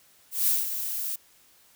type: noise with ADSR envelope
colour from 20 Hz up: violet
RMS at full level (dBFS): -22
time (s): 0.31-1.16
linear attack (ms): 160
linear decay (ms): 190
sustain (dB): -9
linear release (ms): 8
effects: white hiss -59 dBFS RMS until 1.75 s